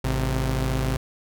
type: tone pair together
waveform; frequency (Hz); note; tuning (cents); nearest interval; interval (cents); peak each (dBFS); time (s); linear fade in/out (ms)
sawtooth; 53.84 / 130.81; A1 / C3; -37 / 0; octave + minor third; 1537; -21 / -21; 0.04-0.97; 5
effects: none